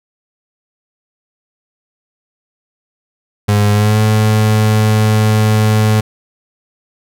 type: tone with pitch glide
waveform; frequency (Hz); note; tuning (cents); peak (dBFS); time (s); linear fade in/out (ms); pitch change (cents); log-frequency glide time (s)
35% pulse; 103.5 to 107.96; G#2 to A2; -5 to -32; -7; 3.48-6.01; 10; +73; 3.72-3.99
effects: none